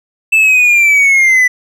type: linear sweep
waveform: triangle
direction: down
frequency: 2648 to 1975.5 Hz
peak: -4 dBFS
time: 0.32-1.48 s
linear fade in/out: 10 ms
effects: none